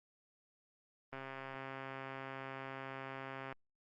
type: click train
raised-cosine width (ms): 0.5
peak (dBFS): -30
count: 322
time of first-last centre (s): 1.13-3.526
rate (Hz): 134
effects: Opus 24 kbps